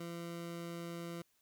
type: tone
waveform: 20% pulse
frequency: 170 Hz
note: F3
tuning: 46 cents flat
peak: -37 dBFS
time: 0-1.22 s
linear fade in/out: 5 ms
effects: white hiss -75 dBFS RMS until 1.41 s